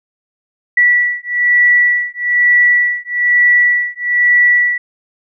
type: beating tone pair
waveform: sine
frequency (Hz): 1951 / 1952.1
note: B6 / B6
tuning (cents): -22 / -21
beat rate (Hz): 1.1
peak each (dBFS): -12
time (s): 0.77-4.78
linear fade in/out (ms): 5
effects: none